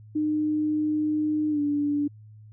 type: tone with pitch glide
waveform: sine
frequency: 304.5 to 290.6 Hz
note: D#4 to D4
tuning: -37 to -18 cents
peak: -22 dBFS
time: 0.15-2.08 s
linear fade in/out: 10 ms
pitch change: -81 cents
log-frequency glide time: 1.5-1.6 s
effects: added 107 Hz sine -45 dBFS peak until 2.52 s